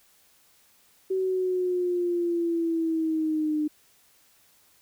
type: linear sweep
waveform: sine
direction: down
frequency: 380.1 to 300.8 Hz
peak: -23 dBFS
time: 1.1-3.68 s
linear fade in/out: 10 ms
effects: white hiss -61 dBFS RMS until 4.81 s